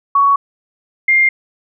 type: tone pair in turn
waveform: sine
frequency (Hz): 1119 / 2112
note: C#6 / C7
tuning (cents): +16 / +16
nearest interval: major seventh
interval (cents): 1100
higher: second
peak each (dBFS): -8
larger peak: neither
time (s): 0.15-0.36 / 1.08-1.29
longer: neither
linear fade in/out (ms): 5
effects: none